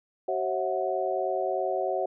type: tone cluster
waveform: sine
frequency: 379.8 / 541 / 651 / 734 Hz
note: F#4 / C#5 / E5 / F#5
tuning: +45 / -42 / -22 / -14 cents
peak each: -31 dBFS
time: 0.28-2.06 s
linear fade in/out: 5 ms
effects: none